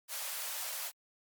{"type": "high-pass noise", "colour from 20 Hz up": "white", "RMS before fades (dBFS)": -39, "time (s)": [0.08, 0.92], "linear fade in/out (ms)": 50, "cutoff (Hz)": 500, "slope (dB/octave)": 96, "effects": ["Opus 48 kbps"]}